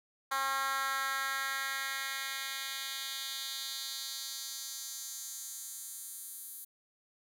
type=tone with high-pass filter sweep; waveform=10% pulse; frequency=270 Hz; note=C#4; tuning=45 cents flat; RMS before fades=-38 dBFS; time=0.31-6.65 s; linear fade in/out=10 ms; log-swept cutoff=1100 to 11000 Hz; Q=1.8; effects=none